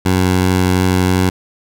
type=tone with vibrato; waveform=15% pulse; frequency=92.1 Hz; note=F#2; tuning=7 cents flat; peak=-5 dBFS; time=0.05-1.3 s; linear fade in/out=10 ms; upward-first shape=triangle; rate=2.8 Hz; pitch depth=8 cents each way; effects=none